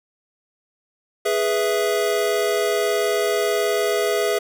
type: chord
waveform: square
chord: E major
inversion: first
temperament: equal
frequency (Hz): 415.3 / 493.9 / 659.3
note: G#4 / B4 / E5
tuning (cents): 0 / 0 / 0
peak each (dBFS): -22 / -26 / -24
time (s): 1.25-4.39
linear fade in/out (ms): 10
effects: none